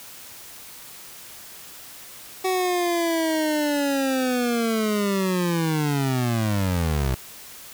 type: linear sweep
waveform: 25% pulse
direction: down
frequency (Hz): 376.8 to 61.74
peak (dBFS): -17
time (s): 2.44-7.15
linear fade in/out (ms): 10
effects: white hiss -42 dBFS RMS until 7.73 s